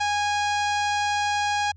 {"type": "tone", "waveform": "sawtooth", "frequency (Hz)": 824, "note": "G#5", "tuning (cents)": -14, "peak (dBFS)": -18, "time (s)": [0, 1.72], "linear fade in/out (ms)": 10, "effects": ["added 85 Hz sine -45 dBFS peak until 1.76 s", "resampled to 16000 Hz"]}